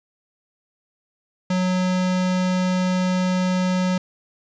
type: tone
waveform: square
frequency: 183.6 Hz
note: F#3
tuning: 13 cents flat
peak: -19 dBFS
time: 1.5-3.98 s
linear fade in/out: 5 ms
effects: resampled to 16000 Hz + 8-bit